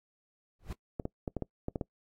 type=noise with exponential growth; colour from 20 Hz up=brown; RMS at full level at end=-31 dBFS; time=0.59-0.73 s; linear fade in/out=5 ms; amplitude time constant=29 ms
type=clicks; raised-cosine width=2 ms; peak=-20 dBFS; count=8; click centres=0.998 / 1.054 / 1.278 / 1.367 / 1.423 / 1.684 / 1.758 / 1.812 s
effects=noise-tail reverb RT60 0.1 s tail -23 dB re dry + AAC 48 kbps